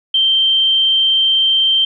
sine tone, 3136 Hz, G7, in tune, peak -10 dBFS, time 0.14-1.85 s, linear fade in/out 5 ms, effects none

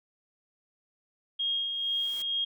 sine tone with tremolo, 3252 Hz, G#7, 37 cents flat, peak -26 dBFS, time 1.39-2.45 s, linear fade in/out 10 ms, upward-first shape sine, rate 2.2 Hz, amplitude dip 40%
white noise with exponential growth, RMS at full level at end -44 dBFS, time 1.57-2.22 s, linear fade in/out 1 ms, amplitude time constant 140 ms
effects none

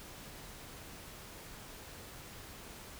silence, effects pink hiss -50 dBFS RMS until 2.99 s

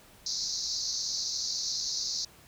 pink band-pass noise, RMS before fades -33 dBFS, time 0.26-2.25 s, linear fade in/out 5 ms, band 4100 to 6400 Hz, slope 96 dB/octave, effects pink hiss -56 dBFS RMS until 2.47 s

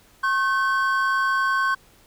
triangle tone pair together, 1084 / 1533 Hz, C#6 / G6, -39 / -39 cents, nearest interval tritone, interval 600 cents, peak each -20 dBFS, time 0.23-1.75 s, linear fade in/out 10 ms, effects pink hiss -55 dBFS RMS until 2.06 s

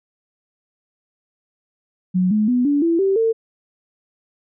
sine tone with pitch steps, 183.3 / 213 / 247.5 / 287.6 / 334.2 / 388.4 / 451.3 Hz, F#3 / G#3 / B3 / D4 / E4 / G4 / A4, -16 / +44 / +4 / -36 / +24 / -16 / +44 cents, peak -14 dBFS, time 2.14-3.33 s, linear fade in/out 20 ms, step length 170 ms, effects none

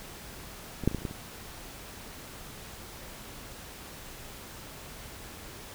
clicks, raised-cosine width 3 ms, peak -22 / -9 / -28 / -18 / -29 / -30 / -19 / -27 dBFS, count 8, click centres 0.837 / 0.876 / 0.914 / 0.947 / 0.985 / 1.02 / 1.052 / 1.111 s, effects pink hiss -45 dBFS RMS until 5.74 s

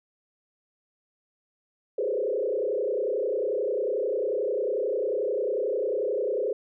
sine tone with frequency modulation, 466.2 Hz, A#4, in tune, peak -24 dBFS, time 1.98-6.53 s, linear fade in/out 5 ms, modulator 31.2 Hz, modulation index 2.5, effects none

